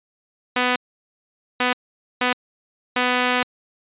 5% pulse tone bursts at uneven times, 249 Hz, B3, 14 cents sharp, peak -6 dBFS, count 4, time 0.56-0.76 / 1.6-1.73 / 2.21-2.33 / 2.96-3.43 s, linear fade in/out 5 ms, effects resampled to 8000 Hz

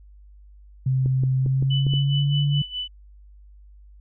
sine tone with pitch glide, 130.81 to 143.48 Hz, C3 to D3, 0 to -40 cents, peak -18 dBFS, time 0.86-2.62 s, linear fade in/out 5 ms, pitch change +160 cents, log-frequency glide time 1.37-2.36 s
clicks, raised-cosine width 3 ms, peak -18 dBFS, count 6, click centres 1.06 / 1.236 / 1.462 / 1.625 / 1.867 / 1.937 s
sine tone with tremolo, 2988 Hz, F#7, 16 cents sharp, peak -25 dBFS, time 1.7-2.88 s, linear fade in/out 10 ms, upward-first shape sine, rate 4.8 Hz, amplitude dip 80%
effects added 50 Hz sine -45 dBFS peak until 4 s

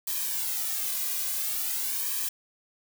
blue noise with flanger, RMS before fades -30 dBFS, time 0.07-2.29 s, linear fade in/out 5 ms, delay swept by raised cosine 1.4 to 2.25 ms, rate 0.47 Hz, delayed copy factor -0.9, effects none

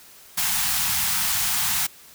white band-stop noise, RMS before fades -23 dBFS, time 0.37-1.87 s, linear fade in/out 10 ms, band 220 to 710 Hz, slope 96 dB/octave, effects white hiss -48 dBFS RMS until 2.14 s

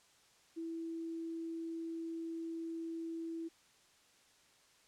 sine tone, 329.6 Hz, E4, in tune, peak -39 dBFS, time 0.56-3.49 s, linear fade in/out 20 ms, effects white hiss -67 dBFS RMS until 4.87 s + low-pass 8000 Hz 12 dB/octave

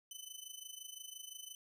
15% pulse tone with amplitude modulation, 3021 Hz, F#7, 35 cents sharp, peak -37 dBFS, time 0.11-1.55 s, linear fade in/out 2 ms, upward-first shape sine, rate 25.8 Hz, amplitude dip 80%, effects none

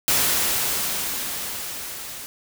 white noise with level ramp, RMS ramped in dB -19 to -36 dBFS, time 0.08-2.26 s, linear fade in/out 0 ms, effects none

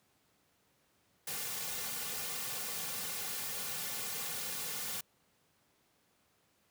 white noise with comb filter, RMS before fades -39 dBFS, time 1.27-5.01 s, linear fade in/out 5 ms, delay 3.1 ms, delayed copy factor -0.8, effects pink hiss -72 dBFS RMS until 6.7 s + high-pass 100 Hz 12 dB/octave

